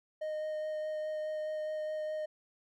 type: tone with vibrato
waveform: triangle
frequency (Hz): 617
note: D#5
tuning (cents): -15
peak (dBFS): -32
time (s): 0.21-2.26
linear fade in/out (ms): 10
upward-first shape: sine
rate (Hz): 4.8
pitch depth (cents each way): 9
effects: none